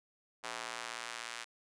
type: tone with high-pass filter sweep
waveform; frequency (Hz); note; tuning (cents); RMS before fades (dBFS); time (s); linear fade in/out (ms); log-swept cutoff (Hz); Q
square; 58.27; A#1; 0; -43; 0.43-1.45; 20; 880 to 1600; 0.82
effects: resampled to 22050 Hz